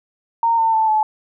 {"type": "tone with pitch steps", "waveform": "sine", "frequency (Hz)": [922, 902, 882.4, 863.2], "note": ["A#5", "A5", "A5", "A5"], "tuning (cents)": [-19, 43, 5, -33], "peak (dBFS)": -13, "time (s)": [0.43, 1.03], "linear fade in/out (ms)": 2, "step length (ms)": 150, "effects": []}